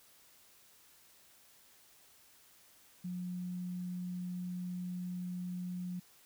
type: tone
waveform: sine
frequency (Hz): 179.7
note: F3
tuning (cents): +50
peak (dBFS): -37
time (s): 3.04-6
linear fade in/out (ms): 10
effects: white hiss -63 dBFS RMS until 6.25 s